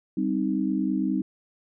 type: chord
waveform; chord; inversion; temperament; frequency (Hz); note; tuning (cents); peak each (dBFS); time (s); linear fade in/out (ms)
sine; C minor; second; equal; 196 / 261.6 / 311.1; G3 / C4 / Eb4; 0 / 0 / 0; -27; 0.17-1.22; 5
effects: none